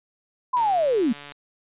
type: linear sweep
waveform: sine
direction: down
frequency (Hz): 1032 to 207.7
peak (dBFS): -18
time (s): 0.53-1.13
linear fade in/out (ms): 10
type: click train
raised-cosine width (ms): 0.2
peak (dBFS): -22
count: 109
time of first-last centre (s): 0.57-1.32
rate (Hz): 144
effects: resampled to 8000 Hz